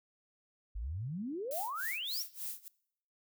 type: exponential sweep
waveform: sine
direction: up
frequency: 46.25 to 5920 Hz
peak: -36 dBFS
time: 0.75-2.23 s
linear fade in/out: 10 ms
type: noise with tremolo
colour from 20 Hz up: violet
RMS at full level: -39 dBFS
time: 1.51-2.68 s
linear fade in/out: 0 ms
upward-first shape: sine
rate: 3.4 Hz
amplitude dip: 95%
effects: noise-tail reverb RT60 0.7 s tail -22 dB re dry